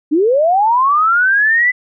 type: linear sweep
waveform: sine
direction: up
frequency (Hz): 280.3 to 2016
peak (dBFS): -9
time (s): 0.11-1.72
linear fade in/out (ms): 20
effects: none